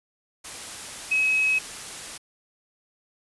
sine tone in noise, 2555 Hz, D#7, 45 cents sharp, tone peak -19 dBFS, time 1.11-1.59 s, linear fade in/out 10 ms, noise white, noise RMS -37 dBFS, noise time 0.44-2.18 s, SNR +15 dB, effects resampled to 24000 Hz

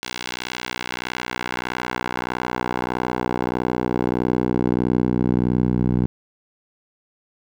10% pulse tone with band-pass filter sweep, 61.6 Hz, B1, 4 cents flat, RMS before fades -23 dBFS, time 0.03-6.06 s, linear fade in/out 0 ms, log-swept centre 3900 to 160 Hz, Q 0.86, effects none

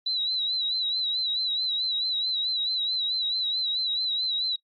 sine tone with vibrato, 3951 Hz, B7, in tune, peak -24 dBFS, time 0.06-4.56 s, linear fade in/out 5 ms, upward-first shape sine, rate 4.6 Hz, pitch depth 65 cents each way, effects noise-tail reverb RT60 0.1 s tail -21 dB re dry + MP3 32 kbps

